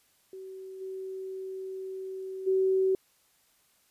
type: tone with level steps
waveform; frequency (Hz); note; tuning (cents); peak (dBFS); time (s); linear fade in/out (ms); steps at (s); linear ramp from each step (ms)
sine; 379.9; F#4; +46; -40 / -35 / -22; 0.33-2.95; 2; 0.8 / 2.46; 20
effects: white hiss -67 dBFS RMS until 3.9 s + resampled to 32000 Hz